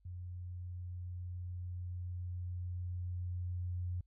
sine tone with level ramp, 89.3 Hz, F2, 39 cents sharp, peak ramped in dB -42 to -35 dBFS, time 0.05-4.01 s, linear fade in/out 5 ms, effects added 50 Hz sine -67 dBFS peak until 4.06 s

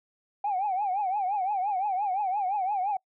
sine tone with vibrato, 784 Hz, G5, in tune, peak -24 dBFS, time 0.44-2.97 s, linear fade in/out 5 ms, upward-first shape triangle, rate 5.8 Hz, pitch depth 160 cents each way, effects noise-tail reverb RT60 0.1 s tail -26 dB re dry + tanh soft clip ceiling -21 dBFS

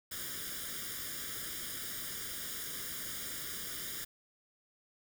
white noise with comb filter, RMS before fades -41 dBFS, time 0.11-4.05 s, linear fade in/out 10 ms, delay 0.58 ms, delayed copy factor +0.85, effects none

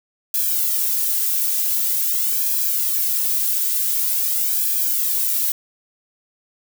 violet noise with flanger, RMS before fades -20 dBFS, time 0.34-5.52 s, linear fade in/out 2 ms, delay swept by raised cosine 1.2 to 2.6 ms, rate 0.46 Hz, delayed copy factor +0.9, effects none

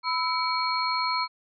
sine tone cluster, 1001 / 1309 / 2266 / 4270 Hz, B5 / E6 / C#7 / C8, +23 / -13 / +37 / +34 cents, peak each -27 / -30 / -33 / -30 dBFS, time 0.03-1.28 s, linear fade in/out 50 ms, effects none

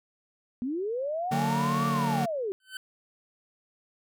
sine linear two-way sweep, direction up then down, 233.1 to 1174.7 to 367.8 Hz, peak -28 dBFS, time 0.62-2.52 s, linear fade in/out 0 ms, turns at 1.87 s
45% pulse chord, D augmented, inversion none, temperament just, 146.83 / 183.54 / 229.4 Hz, D3 / F#3 / A#3, 0 / -14 / -28 cents, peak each -30 / -33 / -30 dBFS, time 1.31-2.26 s, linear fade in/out 10 ms
25% pulse tone with exponential growth, 1526 Hz, G6, 47 cents flat, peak -29 dBFS, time 2.6-2.77 s, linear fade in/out 2 ms, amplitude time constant 35 ms
effects none

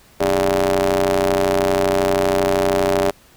sawtooth ring-modulated tone, 92.7 Hz, F#2, 4 cents sharp, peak -8 dBFS, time 0.2-3.11 s, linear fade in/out 10 ms, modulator 495 Hz, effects pink hiss -50 dBFS RMS until 3.36 s

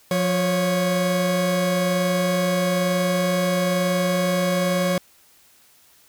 40% pulse tone pair together, 177.78 / 554.4 Hz, F3 / C#5, +31 / 0 cents, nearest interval octave + minor sixth, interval 1969 cents, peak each -21 dBFS, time 0.11-4.98 s, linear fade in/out 2 ms, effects white hiss -55 dBFS RMS until 6.08 s

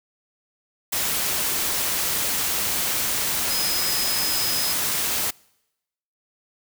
sine tone in noise, 5070 Hz, D#8, 32 cents sharp, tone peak -26 dBFS, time 3.5-4.73 s, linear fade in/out 10 ms, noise white, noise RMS -24 dBFS, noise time 0.92-5.31 s, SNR -5 dB, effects noise-tail reverb RT60 0.9 s tail -26 dB re dry

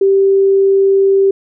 sine tone, 390.6 Hz, G4, 6 cents flat, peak -7 dBFS, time 0.01-1.31 s, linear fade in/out 5 ms, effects none

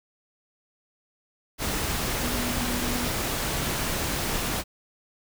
sine tone in noise, 243.5 Hz, B3, 24 cents flat, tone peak -31 dBFS, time 2.21-3.11 s, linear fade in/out 50 ms, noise pink, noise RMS -28 dBFS, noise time 1.58-4.64 s, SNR -6 dB, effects none

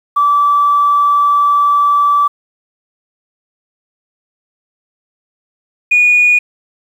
sine tone pair in turn, 1158 / 2454 Hz, D6 / D#7, -25 / -25 cents, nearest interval octave + minor second, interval 1300 cents, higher second, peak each -7 / -5 dBFS, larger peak second, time 0.16-2.28 / 5.91-6.39 s, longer first, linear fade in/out 10 ms, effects tanh soft clip ceiling -2 dBFS + 7-bit

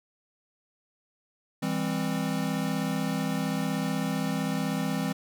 square chord, C major, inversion first, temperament equal with one note detuned, 164.81 / 200.6 / 261.6 Hz, E3 / G3 / C4, 0 / +40 / 0 cents, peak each -32 dBFS, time 1.62-5.13 s, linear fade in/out 10 ms, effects none

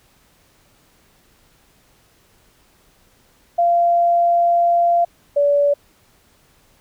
sine tone pair in turn, 690 / 574.1 Hz, F5 / D5, -21 / -39 cents, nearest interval minor third, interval 318 cents, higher first, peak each -12 dBFS, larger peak neither, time 3.58-5.05 / 5.36-5.74 s, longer first, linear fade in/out 10 ms, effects pink hiss -56 dBFS RMS until 6.8 s

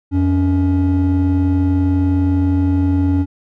triangle tone pair together, 87.31 / 281.5 Hz, F2 / C#4, 0 / +27 cents, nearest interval octave + minor sixth, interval 2027 cents, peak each -12 dBFS, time 0.11-3.26 s, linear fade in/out 50 ms, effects tanh soft clip ceiling -6 dBFS

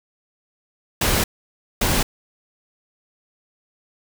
pink noise bursts at uneven times, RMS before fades -19 dBFS, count 2, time 1.01-1.24 / 1.81-2.03 s, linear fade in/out 5 ms, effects none

